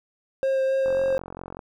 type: tone with vibrato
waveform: triangle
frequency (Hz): 533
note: C5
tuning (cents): +32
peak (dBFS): -18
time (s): 0.43-1.18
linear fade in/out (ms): 0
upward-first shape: sine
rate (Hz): 3.7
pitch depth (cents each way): 11
type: click train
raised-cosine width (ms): 1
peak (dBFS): -22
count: 34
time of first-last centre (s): 0.86-1.592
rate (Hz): 45.1
effects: none